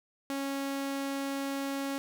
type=tone; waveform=sawtooth; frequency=275.5 Hz; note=C#4; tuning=11 cents flat; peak=-28 dBFS; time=0.3-1.98 s; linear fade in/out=0 ms; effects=none